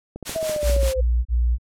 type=click train; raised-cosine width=2 ms; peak=-20 dBFS; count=11; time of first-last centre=0.16-0.831 s; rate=14.9 Hz
type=noise with tremolo; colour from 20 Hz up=white; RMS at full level=-28 dBFS; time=0.25-0.94 s; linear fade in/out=20 ms; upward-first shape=triangle; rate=5.1 Hz; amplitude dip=80%
type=linear sweep; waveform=sine; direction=down; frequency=653 to 507 Hz; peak=-22 dBFS; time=0.35-1.01 s; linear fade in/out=10 ms
type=tone bursts; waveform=sine; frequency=59.4 Hz; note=A#1; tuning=33 cents sharp; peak=-16 dBFS; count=3; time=0.62-1.584 s; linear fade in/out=50 ms; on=300 ms; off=32 ms
effects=low-pass 11000 Hz 12 dB/octave